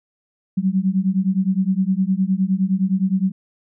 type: beating tone pair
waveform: sine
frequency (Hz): 185 / 194.7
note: F#3 / G3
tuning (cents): 0 / -12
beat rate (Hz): 9.7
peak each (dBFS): -19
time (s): 0.57-3.32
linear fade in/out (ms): 10
effects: none